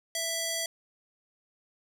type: tone with band-pass filter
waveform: square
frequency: 661 Hz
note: E5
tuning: 5 cents sharp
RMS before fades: -32 dBFS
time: 0.15-0.66 s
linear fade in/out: 2 ms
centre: 7300 Hz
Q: 0.81
effects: none